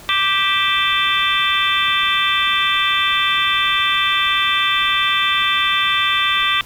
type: harmonic tone with a mistuned harmonic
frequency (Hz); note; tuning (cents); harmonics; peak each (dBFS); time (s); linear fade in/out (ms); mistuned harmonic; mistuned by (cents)
392; G4; 0; 3 / 4 / 5 / 6 / 7 / 8 / 9; -20 / -25 / -22 / -25 / -23 / -23 / -20; 0.09-6.61; 0; 7; -72
effects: pink hiss -40 dBFS RMS until 6.65 s